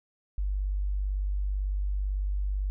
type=tone; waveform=sine; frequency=49 Hz; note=G1; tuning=in tune; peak=-26 dBFS; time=0.38-2.7 s; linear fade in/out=0 ms; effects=none